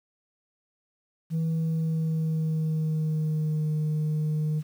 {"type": "tone with pitch glide", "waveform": "sine", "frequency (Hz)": [162.1, 153.53], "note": ["E3", "D#3"], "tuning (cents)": [-29, -23], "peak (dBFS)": -21, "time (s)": [1.3, 4.63], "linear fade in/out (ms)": 50, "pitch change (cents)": -94, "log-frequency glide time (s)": [1.51, 3.72], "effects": ["tanh soft clip ceiling -23 dBFS", "9-bit"]}